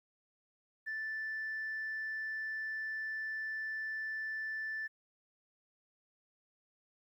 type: tone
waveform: sine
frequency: 1760 Hz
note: A6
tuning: in tune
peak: -35 dBFS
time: 0.86-4.88 s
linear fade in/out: 20 ms
effects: tanh soft clip ceiling -33 dBFS + 12-bit